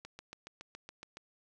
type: click train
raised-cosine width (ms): 0.2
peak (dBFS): -29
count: 9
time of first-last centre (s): 0.05-1.17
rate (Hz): 7.14
effects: none